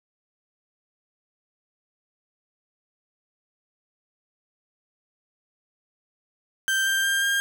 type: tone with pitch steps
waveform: 35% pulse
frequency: 1566 / 1579.6 / 1593.4 / 1607.2 Hz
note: G6 / G6 / G6 / G6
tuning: -2 / +13 / +28 / +43 cents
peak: -19 dBFS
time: 6.68-7.4 s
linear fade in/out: 0 ms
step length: 180 ms
effects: none